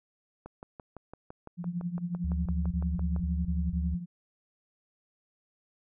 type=click train; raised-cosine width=1 ms; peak=-29 dBFS; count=17; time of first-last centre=0.46-3.163 s; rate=5.92 Hz
type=tone with tremolo; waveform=sine; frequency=174.61 Hz; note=F3; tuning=in tune; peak=-27 dBFS; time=1.57-4.06 s; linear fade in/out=50 ms; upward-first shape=triangle; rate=11 Hz; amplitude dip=85%
type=tone bursts; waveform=sine; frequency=73.42 Hz; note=D2; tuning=in tune; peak=-28 dBFS; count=7; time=2.24-3.948 s; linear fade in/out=5 ms; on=220 ms; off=28 ms
effects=none